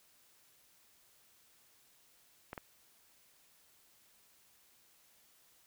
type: clicks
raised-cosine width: 0.5 ms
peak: -27 dBFS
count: 2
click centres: 2.531 / 2.578 s
effects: white hiss -67 dBFS RMS until 5.66 s